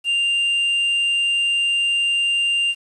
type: tone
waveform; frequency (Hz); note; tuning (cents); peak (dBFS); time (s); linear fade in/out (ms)
triangle; 2791; F7; -2; -15; 0.04-2.75; 50
effects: resampled to 24000 Hz + 8-bit